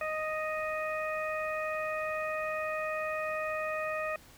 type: harmonic tone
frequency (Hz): 622.3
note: D#5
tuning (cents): 0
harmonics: 1 / 2 / 3 / 4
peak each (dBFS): -34 / -37 / -39 / -40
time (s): 0.01-4.16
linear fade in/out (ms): 2
effects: pink hiss -56 dBFS RMS until 4.37 s